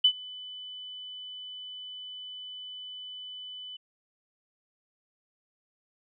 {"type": "tone with ADSR envelope", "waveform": "sine", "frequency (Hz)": 3000, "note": "F#7", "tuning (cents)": 23, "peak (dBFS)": -15, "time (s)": [0.04, 3.77], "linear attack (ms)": 7, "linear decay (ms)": 73, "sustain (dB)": -24, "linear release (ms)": 10, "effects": []}